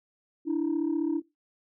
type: tone pair together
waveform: sine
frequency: 294.4 / 329.6 Hz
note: D4 / E4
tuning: +4 / 0 cents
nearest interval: major second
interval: 196 cents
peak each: -26 dBFS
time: 0.45-1.22 s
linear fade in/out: 50 ms
effects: noise-tail reverb RT60 0.2 s tail -20 dB re dry + tanh soft clip ceiling -21 dBFS